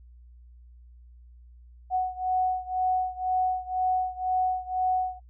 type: beating tone pair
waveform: sine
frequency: 740 / 742 Hz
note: F#5 / F#5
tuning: 0 / +5 cents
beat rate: 2 Hz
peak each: -26 / -28 dBFS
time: 1.9-5.2 s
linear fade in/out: 50 ms
effects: noise-tail reverb RT60 0.1 s tail -22 dB re dry + added 60 Hz sine -48 dBFS peak until 5.29 s